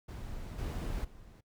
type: noise with level steps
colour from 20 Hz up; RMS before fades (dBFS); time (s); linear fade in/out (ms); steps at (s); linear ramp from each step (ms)
brown; -42 / -36 / -53; 0.08-1.41; 10; 0.58 / 1.04; 10
effects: noise-tail reverb RT60 0.1 s tail -22 dB re dry